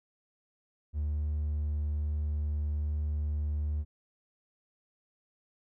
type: tone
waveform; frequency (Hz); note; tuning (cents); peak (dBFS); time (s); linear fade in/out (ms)
triangle; 74.9; D2; +35; -26; 0.93-3.85; 50
effects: tanh soft clip ceiling -23 dBFS